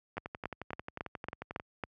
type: two click trains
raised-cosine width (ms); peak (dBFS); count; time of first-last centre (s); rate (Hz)
0.5; -20 / -24; 7 / 17; 0.18-1.837 / 0.17-1.599; 3.62 / 11.2
effects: high-pass 60 Hz 12 dB/octave